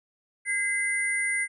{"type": "tone cluster", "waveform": "sine", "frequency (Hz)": [1622, 2055, 9150], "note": ["G#6", "C7", "D9"], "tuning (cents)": [-41, -32, -46], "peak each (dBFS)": [-34, -25, -34], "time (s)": [0.45, 1.48], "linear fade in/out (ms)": 50, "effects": []}